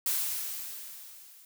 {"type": "noise with level ramp", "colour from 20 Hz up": "blue", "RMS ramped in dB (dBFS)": [-28, -55], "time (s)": [0.06, 1.45], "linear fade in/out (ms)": 2, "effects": []}